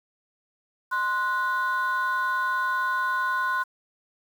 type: tone pair together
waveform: sine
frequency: 1041.6 / 1472 Hz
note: C6 / F#6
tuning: -8 / -9 cents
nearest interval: tritone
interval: 599 cents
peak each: -24 dBFS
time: 0.91-3.64 s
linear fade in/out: 20 ms
effects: tanh soft clip ceiling -19 dBFS + 8-bit